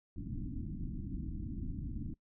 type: low-pass noise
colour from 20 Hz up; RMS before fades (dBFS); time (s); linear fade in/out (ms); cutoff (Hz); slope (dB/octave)
pink; -40; 0.16-2.14; 5; 320; 96
effects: noise-tail reverb RT60 0.1 s tail -22 dB re dry